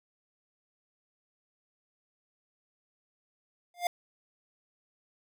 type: tone with exponential growth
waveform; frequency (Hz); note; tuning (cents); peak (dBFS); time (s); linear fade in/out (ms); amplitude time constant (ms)
square; 703; F5; +11; -23; 3.74-3.87; 2; 27
effects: none